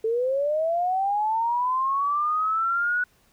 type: linear sweep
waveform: sine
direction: up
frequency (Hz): 436.3 to 1480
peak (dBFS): -21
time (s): 0.04-3.04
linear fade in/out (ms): 5
effects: pink hiss -62 dBFS RMS until 3.32 s